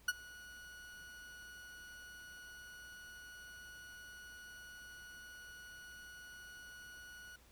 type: tone with ADSR envelope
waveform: 40% pulse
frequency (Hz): 1464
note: F#6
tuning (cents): -19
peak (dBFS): -28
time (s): 0.08-7.36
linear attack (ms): 6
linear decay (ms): 34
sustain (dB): -23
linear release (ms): 4
effects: added 60 Hz sine -66 dBFS peak until 7.51 s + pink hiss -66 dBFS RMS until 7.51 s